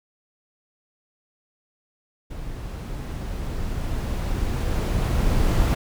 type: noise with level ramp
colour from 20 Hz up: brown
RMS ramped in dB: -34 to -18 dBFS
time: 2.3-5.75 s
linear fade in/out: 10 ms
effects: none